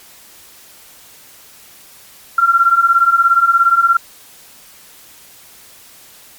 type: beating tone pair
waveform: sine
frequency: 1359 / 1376 Hz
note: F6 / F6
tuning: -48 / -26 cents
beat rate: 17 Hz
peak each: -13 / -10 dBFS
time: 2.38-3.97 s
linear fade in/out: 5 ms
effects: white hiss -42 dBFS RMS until 6.38 s + MP3 96 kbps